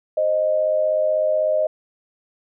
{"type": "tone pair together", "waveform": "sine", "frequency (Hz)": [523.3, 619.4], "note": ["C5", "D#5"], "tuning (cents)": [0, -8], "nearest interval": "minor third", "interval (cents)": 292, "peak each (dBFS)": [-24, -17], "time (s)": [0.17, 1.67], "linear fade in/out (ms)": 5, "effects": []}